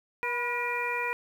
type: harmonic tone with a mistuned harmonic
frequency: 480 Hz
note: B4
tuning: 49 cents flat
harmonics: 1 / 2 / 3 / 4 / 5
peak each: -36 / -33 / -38 / -35 / -32 dBFS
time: 0.23-1.13 s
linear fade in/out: 0 ms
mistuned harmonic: 2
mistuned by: +38 cents
effects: 9-bit